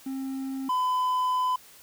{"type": "tone pair in turn", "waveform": "triangle", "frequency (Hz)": [267.1, 1008.4], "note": ["C4", "B5"], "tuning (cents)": [36, 36], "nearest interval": "octave + major seventh", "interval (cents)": 2300, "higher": "second", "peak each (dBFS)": [-28, -21], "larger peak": "second", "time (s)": [[0.06, 0.69], [0.69, 1.56]], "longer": "second", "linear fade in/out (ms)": 5, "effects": ["white hiss -52 dBFS RMS until 1.82 s"]}